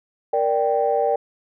sine chord, G minor, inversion first, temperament equal, 466.2 / 587.3 / 784 Hz, Bb4 / D5 / G5, 0 / 0 / 0 cents, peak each -21 dBFS, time 0.33-1.16 s, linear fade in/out 5 ms, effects tanh soft clip ceiling -8 dBFS

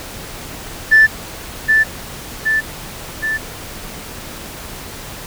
sine tone with echo, 1760 Hz, A6, in tune, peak -4 dBFS, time 0.91-1.07 s, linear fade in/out 20 ms, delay 770 ms, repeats 3, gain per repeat -4 dB, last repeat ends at 3.38 s, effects tanh soft clip ceiling -1 dBFS + pink hiss -31 dBFS RMS until 5.26 s

